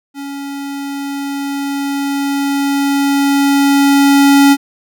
square tone with level ramp, 279.7 Hz, C#4, 16 cents sharp, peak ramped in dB -24 to -5 dBFS, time 0.14-4.57 s, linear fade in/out 50 ms, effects none

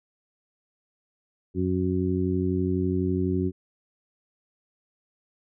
harmonic tone, 92 Hz, F#2, 9 cents flat, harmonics 1 / 2 / 3 / 4, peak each -28 / -28 / -28 / -28 dBFS, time 1.54-3.52 s, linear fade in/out 50 ms, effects none

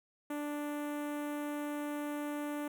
sawtooth tone with notch filter, 293.7 Hz, D4, in tune, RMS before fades -38 dBFS, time 0.3-2.68 s, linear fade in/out 5 ms, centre 4700 Hz, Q 0.56, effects none

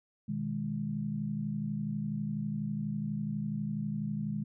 sine chord, G# minor, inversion first, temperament equal, 123.47 / 155.56 / 207.7 Hz, B2 / D#3 / G#3, 0 / 0 / 0 cents, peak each -40 / -36 / -34 dBFS, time 0.28-4.44 s, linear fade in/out 10 ms, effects none

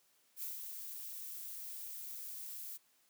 violet noise with ADSR envelope, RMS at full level -41 dBFS, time 0.36-2.78 s, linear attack 65 ms, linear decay 140 ms, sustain -5 dB, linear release 22 ms, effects white hiss -72 dBFS RMS until 3.09 s + high-pass 150 Hz 12 dB/octave

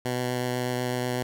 10% pulse tone with vibrato, 124.6 Hz, B2, 16 cents sharp, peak -18 dBFS, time 0.05-1.23 s, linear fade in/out 5 ms, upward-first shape triangle, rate 8.1 Hz, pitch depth 12 cents each way, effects none

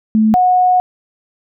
sine tone pair in turn, 217.8 / 730.5 Hz, A3 / F#5, -17 / -22 cents, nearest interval octave + major sixth, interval 2095 cents, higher second, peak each -8 dBFS, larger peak neither, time 0.15-0.34 / 0.34-0.8 s, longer second, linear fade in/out 0 ms, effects none

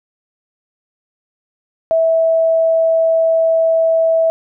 sine tone, 653 Hz, E5, 17 cents flat, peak -10 dBFS, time 1.91-4.3 s, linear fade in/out 0 ms, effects none

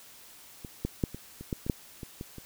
clicks, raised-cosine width 3 ms, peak -27 / -16 / -13 / -26 / -28 / -17 / -24 / -12 / -26 / -24 / -29 dBFS, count 11, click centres 0.648 / 0.85 / 1.038 / 1.146 / 1.41 / 1.528 / 1.665 / 1.698 / 2.032 / 2.211 / 2.383 s, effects white hiss -52 dBFS RMS until 2.45 s

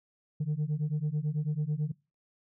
sine beating tone pair, 146.4 / 155.5 Hz, D3 / D#3, -5 / -1 cents, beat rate 9.1 Hz, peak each -29 dBFS, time 0.4-1.92 s, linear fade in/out 10 ms, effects noise-tail reverb RT60 0.3 s tail -24 dB re dry + tanh soft clip ceiling -25 dBFS

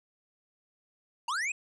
square linear sweep, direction up, 880 to 2595 Hz, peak -30 dBFS, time 1.28-1.52 s, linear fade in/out 5 ms, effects resampled to 22050 Hz

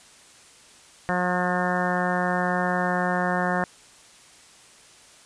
harmonic tone, 179.8 Hz, F#3, 49 cents flat, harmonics 1 / 2 / 3 / 4 / 5 / 6 / 7 / 8 / 9 / 10, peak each -27 / -33 / -30 / -28 / -33 / -32 / -36 / -33 / -33 / -31 dBFS, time 1.09-3.64 s, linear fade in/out 0 ms, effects white hiss -51 dBFS RMS until 5.25 s + resampled to 22050 Hz

